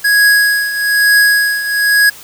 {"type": "tone with tremolo", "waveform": "square", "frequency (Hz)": 1661.2, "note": "G#6", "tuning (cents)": 0, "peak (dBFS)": -6, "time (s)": [0.04, 2.1], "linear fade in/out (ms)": 10, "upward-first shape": "triangle", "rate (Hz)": 1.1, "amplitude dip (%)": 75, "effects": ["white hiss -35 dBFS RMS until 2.23 s"]}